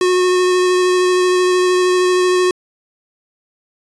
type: tone with vibrato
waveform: square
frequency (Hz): 364.3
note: F#4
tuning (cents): -27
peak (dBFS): -12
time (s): 0.01-2.51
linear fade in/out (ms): 2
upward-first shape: sine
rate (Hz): 13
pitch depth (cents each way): 11
effects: resampled to 22050 Hz